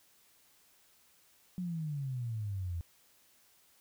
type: exponential sweep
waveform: sine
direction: down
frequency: 185 to 82.41 Hz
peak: -34 dBFS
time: 1.58-2.81 s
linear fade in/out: 0 ms
effects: white hiss -66 dBFS RMS until 3.8 s